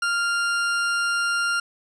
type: tone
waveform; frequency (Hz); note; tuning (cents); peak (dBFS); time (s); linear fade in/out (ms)
40% pulse; 1396.9; F6; 0; -20; 0.02-1.6; 5
effects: resampled to 22050 Hz + 9-bit